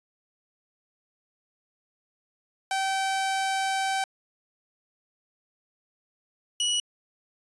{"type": "tone pair in turn", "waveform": "sawtooth", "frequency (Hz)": [772, 2930], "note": ["G5", "F#7"], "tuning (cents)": [-27, -18], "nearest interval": "octave + major seventh", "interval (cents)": 2309, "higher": "second", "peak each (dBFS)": [-21, -20], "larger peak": "second", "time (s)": [[2.71, 4.04], [6.6, 6.8]], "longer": "first", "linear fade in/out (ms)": 2, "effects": ["resampled to 24000 Hz"]}